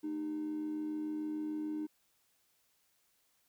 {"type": "tone with amplitude modulation", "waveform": "triangle", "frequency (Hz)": 306, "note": "D#4", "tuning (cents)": -29, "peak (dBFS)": -29, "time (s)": [0.03, 1.87], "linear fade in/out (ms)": 20, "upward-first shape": "sine", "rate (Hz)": 86.8, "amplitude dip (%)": 60, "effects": ["tanh soft clip ceiling -31 dBFS", "white hiss -74 dBFS RMS until 3.48 s"]}